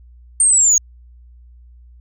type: linear sweep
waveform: sine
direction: down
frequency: 8800 to 6560 Hz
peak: -8 dBFS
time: 0.4-0.78 s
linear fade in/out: 2 ms
effects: tanh soft clip ceiling -7 dBFS + added 60 Hz sine -41 dBFS peak until 2 s